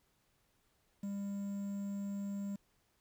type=tone with quantisation; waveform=triangle; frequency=200 Hz; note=G3; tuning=35 cents sharp; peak=-35 dBFS; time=1.03-2.56 s; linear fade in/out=5 ms; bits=10; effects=pink hiss -75 dBFS RMS until 3 s